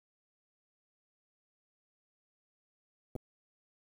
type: clicks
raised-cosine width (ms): 2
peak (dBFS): -27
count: 2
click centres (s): 3.154 / 3.162
effects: 9-bit